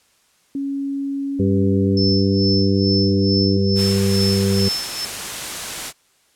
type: tone with pitch glide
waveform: sine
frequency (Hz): 277.2 to 295.4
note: C#4 to D4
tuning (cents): 0 to +10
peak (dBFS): -21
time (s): 0.55-3.57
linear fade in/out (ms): 2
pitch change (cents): +110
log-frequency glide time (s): 1.29-2.55
type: harmonic tone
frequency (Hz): 98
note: G2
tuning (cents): 0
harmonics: 1 / 2 / 4 / 5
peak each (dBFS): -19 / -18 / -22 / -27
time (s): 1.39-4.69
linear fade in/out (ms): 10
type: tone with tremolo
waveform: sine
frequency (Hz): 5290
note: E8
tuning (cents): +5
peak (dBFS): -19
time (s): 1.97-5.05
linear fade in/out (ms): 2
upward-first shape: sine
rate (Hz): 2.3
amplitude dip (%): 80
type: noise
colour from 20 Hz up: white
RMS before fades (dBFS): -27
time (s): 3.75-5.93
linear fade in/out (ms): 50
effects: white hiss -59 dBFS RMS until 6.35 s + low-pass 10000 Hz 12 dB/octave